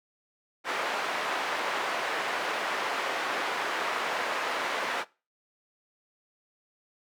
white band-pass noise, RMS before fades -31 dBFS, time 0.64-5.05 s, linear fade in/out 50 ms, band 460 to 1700 Hz, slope 12 dB/octave, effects noise-tail reverb RT60 0.3 s tail -21 dB re dry

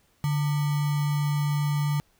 sine tone with sample-and-hold, 146.2 Hz, D3, 7 cents flat, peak -22 dBFS, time 0.24-2 s, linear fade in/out 0 ms, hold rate 1050 Hz, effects pink hiss -65 dBFS RMS until 2.19 s

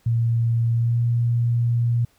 sine tone with pitch glide, 116.1 to 118.47 Hz, A#2 to A#2, -7 to +28 cents, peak -17 dBFS, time 0.06-2.05 s, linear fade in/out 5 ms, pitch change +35 cents, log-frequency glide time 0.72-1 s, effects pink hiss -61 dBFS RMS until 2.18 s

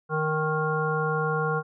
harmonic tone, 155.56 Hz, D#3, in tune, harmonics 1 / 3 / 5 / 7 / 9, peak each -28 / -28 / -33 / -31 / -30 dBFS, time 0.09-1.63 s, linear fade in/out 50 ms, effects none

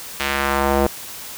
square tone with band-pass filter sweep, 69.3 Hz, C#2, in tune, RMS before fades -19 dBFS, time 0.2-0.87 s, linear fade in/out 0 ms, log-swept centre 2700 to 540 Hz, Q 1.1, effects white hiss -34 dBFS RMS until 1.37 s

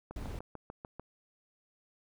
click train, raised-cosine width 1 ms, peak -29 dBFS, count 7, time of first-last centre 0.11-0.996 s, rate 6.77 Hz
brown noise, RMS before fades -40 dBFS, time 0.16-0.39 s, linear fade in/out 2 ms
effects none

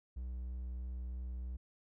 triangle tone with vibrato, 62 Hz, B1, 7 cents sharp, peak -37 dBFS, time 0.16-1.57 s, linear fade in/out 10 ms, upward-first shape sine, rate 3.1 Hz, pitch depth 10 cents each way, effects none

